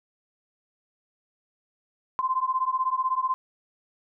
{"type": "beating tone pair", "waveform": "sine", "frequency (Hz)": [1030, 1046], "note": ["C6", "C6"], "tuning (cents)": [-28, -1], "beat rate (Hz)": 16, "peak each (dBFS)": -26, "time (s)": [2.19, 3.34], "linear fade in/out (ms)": 0, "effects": []}